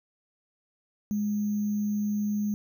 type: tone with sample-and-hold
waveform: sine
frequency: 207.7 Hz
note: G#3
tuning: in tune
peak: -25 dBFS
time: 1.11-2.54 s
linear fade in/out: 0 ms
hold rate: 6300 Hz
effects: none